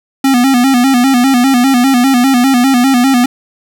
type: tone with vibrato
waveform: square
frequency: 256.7 Hz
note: C4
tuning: 33 cents flat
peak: -7 dBFS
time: 0.24-3.26 s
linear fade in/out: 5 ms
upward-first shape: square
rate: 5 Hz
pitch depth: 90 cents each way
effects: none